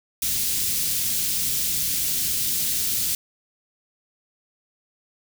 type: band-stop noise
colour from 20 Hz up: white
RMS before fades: -24 dBFS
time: 0.22-3.15 s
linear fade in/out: 2 ms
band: 220 to 3500 Hz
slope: 12 dB/octave
effects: none